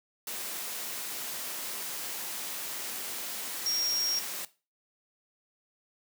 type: tone in noise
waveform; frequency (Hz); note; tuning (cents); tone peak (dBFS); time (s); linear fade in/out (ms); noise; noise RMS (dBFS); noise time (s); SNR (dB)
sine; 5588; F8; 0; -27; 3.66-4.19; 2; white; -37; 0.27-4.45; +7
effects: noise-tail reverb RT60 0.3 s tail -17 dB re dry + high-pass 200 Hz 12 dB/octave